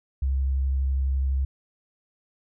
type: tone with vibrato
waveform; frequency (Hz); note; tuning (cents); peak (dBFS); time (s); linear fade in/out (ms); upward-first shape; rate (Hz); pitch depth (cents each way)
sine; 67; C2; +42; -21; 0.22-1.45; 5; square; 12; 12
effects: none